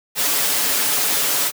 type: noise with comb filter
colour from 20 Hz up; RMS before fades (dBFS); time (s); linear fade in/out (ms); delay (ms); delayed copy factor
white; -19; 0.15-1.52; 50; 7; +0.6
effects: high-pass 200 Hz 12 dB/octave